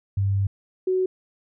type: tone pair in turn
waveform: sine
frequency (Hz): 98.6 / 372.3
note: G2 / F#4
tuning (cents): +11 / +11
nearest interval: octave + major seventh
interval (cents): 2300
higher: second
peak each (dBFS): -19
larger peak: neither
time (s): 0.17-0.47 / 0.87-1.06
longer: first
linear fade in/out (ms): 5
effects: none